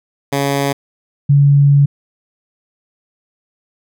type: tone pair in turn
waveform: 10% pulse / sine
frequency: 140 / 141.87 Hz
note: C#3 / C#3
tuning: +18 / +40 cents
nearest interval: unison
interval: 22 cents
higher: second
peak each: -6 dBFS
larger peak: neither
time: 0.32-0.73 / 1.29-1.86 s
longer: second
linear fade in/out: 10 ms
effects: none